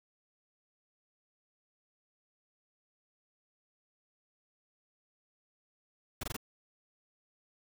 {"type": "noise bursts", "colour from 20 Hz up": "pink", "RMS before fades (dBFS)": -37, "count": 4, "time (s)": [6.21, 6.366], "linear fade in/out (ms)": 5, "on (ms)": 24, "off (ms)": 20, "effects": []}